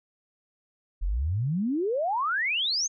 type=exponential sweep; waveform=sine; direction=up; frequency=39.12 to 6645 Hz; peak=-24 dBFS; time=1.01-2.88 s; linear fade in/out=20 ms; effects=none